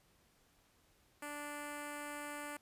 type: tone with notch filter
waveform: 5% pulse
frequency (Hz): 292.9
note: D4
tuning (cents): -5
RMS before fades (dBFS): -45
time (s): 1.22-2.57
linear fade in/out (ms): 5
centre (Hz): 3700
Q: 0.87
effects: pink hiss -71 dBFS RMS until 2.61 s + resampled to 32000 Hz